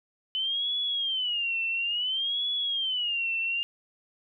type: tone with vibrato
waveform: sine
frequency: 3021 Hz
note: F#7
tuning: 35 cents sharp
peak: -26 dBFS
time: 0.35-3.63 s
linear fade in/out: 0 ms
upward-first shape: sine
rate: 0.58 Hz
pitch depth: 200 cents each way
effects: none